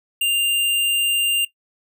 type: tone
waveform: square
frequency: 2794 Hz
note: F7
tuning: in tune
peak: -17 dBFS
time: 0.21-1.45 s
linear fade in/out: 5 ms
effects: noise-tail reverb RT60 0.1 s tail -17 dB re dry